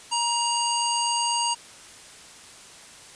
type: harmonic tone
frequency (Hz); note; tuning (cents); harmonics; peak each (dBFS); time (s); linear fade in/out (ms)
944; A#5; +22; 1 / 3 / 5 / 7 / 9; -25 / -29 / -30 / -31 / -31; 0.11-1.55; 20
effects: white hiss -46 dBFS RMS until 3.15 s + resampled to 22050 Hz